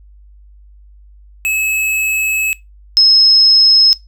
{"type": "tone pair in turn", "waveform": ["square", "sine"], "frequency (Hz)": [2585, 5170], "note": ["E7", "E8"], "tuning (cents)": [-34, -34], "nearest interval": "octave", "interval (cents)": 1200, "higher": "second", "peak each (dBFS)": [-14, -4], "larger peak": "second", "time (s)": [[1.45, 2.53], [2.97, 3.93]], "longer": "first", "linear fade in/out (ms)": 0, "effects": ["noise-tail reverb RT60 0.2 s tail -21 dB re dry", "added 50 Hz sine -39 dBFS peak until 4.07 s"]}